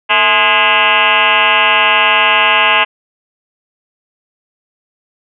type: tone with frequency modulation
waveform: sine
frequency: 1844 Hz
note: A#6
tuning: 19 cents flat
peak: -7 dBFS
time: 0.09-2.85 s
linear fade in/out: 20 ms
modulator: 199 Hz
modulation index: 5.6
effects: none